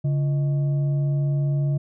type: tone with frequency modulation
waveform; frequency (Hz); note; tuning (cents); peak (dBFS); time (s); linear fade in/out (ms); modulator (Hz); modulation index
sine; 142.5; C#3; +48; -19; 0.04-1.78; 10; 485; 0.23
effects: none